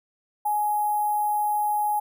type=tone with sample-and-hold; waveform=sine; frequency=837 Hz; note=G#5; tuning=13 cents sharp; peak=-21 dBFS; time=0.45-2 s; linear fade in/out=10 ms; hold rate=11025 Hz; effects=none